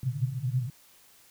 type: band-pass noise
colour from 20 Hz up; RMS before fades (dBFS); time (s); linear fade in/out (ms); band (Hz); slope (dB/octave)
pink; -30; 0.03-0.7; 2; 120 to 140; 96
effects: white hiss -58 dBFS RMS until 1.3 s